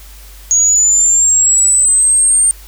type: linear sweep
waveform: sine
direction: up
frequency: 6645 to 8790 Hz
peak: -7 dBFS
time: 0.51-2.51 s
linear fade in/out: 0 ms
effects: added 50 Hz sine -34 dBFS peak until 2.67 s + white hiss -40 dBFS RMS until 2.67 s